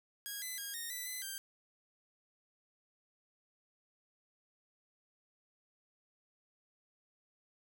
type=tone with pitch steps; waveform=5% pulse; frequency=1642 / 2014 / 1629 / 1850 / 1983 / 2018 / 1579 Hz; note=G#6 / B6 / G#6 / A#6 / B6 / B6 / G6; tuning=-20 / +33 / -34 / -14 / +7 / +37 / +12 cents; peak=-30 dBFS; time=0.26-1.38 s; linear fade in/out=0 ms; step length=160 ms; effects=10-bit